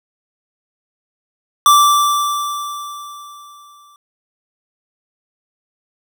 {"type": "tone with exponential decay", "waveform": "square", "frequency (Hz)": 1169, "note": "D6", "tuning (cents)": -8, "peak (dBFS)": -6, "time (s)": [1.66, 3.96], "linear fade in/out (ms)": 1, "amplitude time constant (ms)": 500, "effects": []}